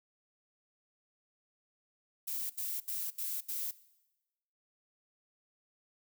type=noise bursts; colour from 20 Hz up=violet; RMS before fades=-37 dBFS; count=5; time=2.27-3.712 s; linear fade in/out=10 ms; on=230 ms; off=73 ms; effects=noise-tail reverb RT60 1.0 s tail -19 dB re dry